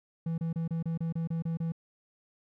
triangle tone bursts, 164.81 Hz, E3, in tune, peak -27 dBFS, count 10, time 0.26-1.721 s, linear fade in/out 5 ms, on 120 ms, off 29 ms, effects none

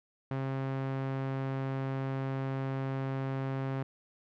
sawtooth tone with low-pass filter, 134.2 Hz, C3, 44 cents sharp, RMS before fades -34 dBFS, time 0.31-3.83 s, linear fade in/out 2 ms, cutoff 1900 Hz, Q 0.7, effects none

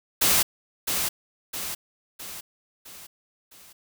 white noise with echo, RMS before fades -20 dBFS, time 0.21-0.43 s, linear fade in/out 10 ms, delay 660 ms, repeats 5, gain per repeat -6 dB, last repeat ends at 3.73 s, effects none

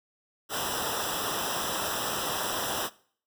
pink noise with comb filter, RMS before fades -31 dBFS, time 0.49-2.9 s, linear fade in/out 50 ms, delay 0.45 ms, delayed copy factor -1, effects noise-tail reverb RT60 0.5 s tail -20 dB re dry

